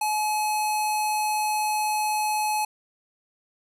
square tone with low-pass filter, 852 Hz, G#5, 44 cents sharp, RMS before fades -25 dBFS, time 0.01-2.65 s, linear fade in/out 5 ms, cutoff 12000 Hz, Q 2.5, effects none

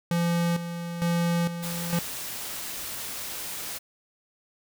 square tone with tremolo, 171 Hz, F3, 36 cents flat, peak -23 dBFS, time 0.11-1.99 s, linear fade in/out 2 ms, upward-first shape square, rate 1.1 Hz, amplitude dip 65%
white noise, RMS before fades -35 dBFS, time 1.62-3.79 s, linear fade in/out 20 ms
effects none

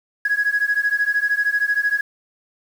sine beating tone pair, 1661.2 / 1674.2 Hz, G#6 / G#6, 0 / +13 cents, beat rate 13 Hz, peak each -19 dBFS, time 0.25-2.01 s, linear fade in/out 5 ms, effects tanh soft clip ceiling -11 dBFS + 7-bit

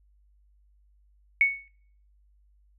sine tone with exponential decay, 2217 Hz, C#7, in tune, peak -14 dBFS, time 1.41-1.68 s, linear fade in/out 1 ms, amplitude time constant 57 ms, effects noise-tail reverb RT60 0.6 s tail -24 dB re dry + added 50 Hz sine -59 dBFS peak until 2.78 s

